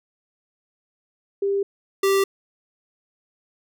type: tone pair in turn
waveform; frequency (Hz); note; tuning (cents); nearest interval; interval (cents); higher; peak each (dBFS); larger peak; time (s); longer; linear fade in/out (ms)
sine / square; 397.3 / 391.2; G4 / G4; +23 / -4; unison; 27; first; -19 / -17; second; 1.42-1.63 / 2.03-2.24; neither; 5
effects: none